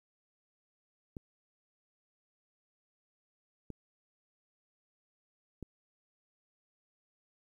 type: clicks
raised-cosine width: 3 ms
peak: -29 dBFS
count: 3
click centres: 1.168 / 3.703 / 5.627 s
effects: 11-bit